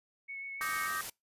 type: tone with vibrato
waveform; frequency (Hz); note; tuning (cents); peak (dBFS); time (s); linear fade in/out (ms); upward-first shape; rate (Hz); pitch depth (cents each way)
sine; 2206; C#7; -9; -39; 0.28-0.88; 20; sine; 7.1; 11
type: noise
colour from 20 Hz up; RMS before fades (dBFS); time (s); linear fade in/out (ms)
white; -41; 0.61-1.1; 5
type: chord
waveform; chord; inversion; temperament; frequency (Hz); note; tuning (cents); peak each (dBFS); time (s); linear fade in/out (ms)
sine; Eb major seventh; third; equal with one note detuned; 1174.7 / 1263.3 / 1568 / 1864.7; D6 / Eb6 / G6 / Bb6; 0 / +26 / 0 / 0; -39; 0.61-1.01; 0
effects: noise-tail reverb RT60 0.2 s tail -25 dB re dry + resampled to 32000 Hz